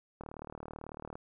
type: click train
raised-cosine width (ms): 1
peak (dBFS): -29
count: 37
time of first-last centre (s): 0.21-1.155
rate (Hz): 38.1
effects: none